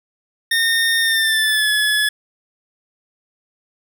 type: tone with pitch glide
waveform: 25% pulse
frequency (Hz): 1831 to 1708.4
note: A#6 to G#6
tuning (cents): -32 to +48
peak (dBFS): -11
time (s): 0.51-2.09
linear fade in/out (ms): 5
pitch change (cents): -120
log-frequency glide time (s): 1.01-1.7
effects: none